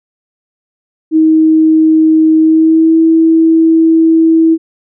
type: tone with pitch glide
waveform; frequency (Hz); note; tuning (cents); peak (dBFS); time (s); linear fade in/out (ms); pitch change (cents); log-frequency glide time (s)
sine; 316.5 to 324.8; D#4 to E4; +30 to -26; -4; 1.11-4.58; 50; +44; 2.38-2.98
effects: none